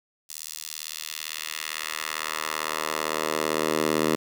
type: tone with high-pass filter sweep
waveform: 10% pulse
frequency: 77.78 Hz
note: D#2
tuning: in tune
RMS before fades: -29 dBFS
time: 0.29-4.16 s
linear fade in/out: 10 ms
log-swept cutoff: 6400 to 280 Hz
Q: 0.92
effects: none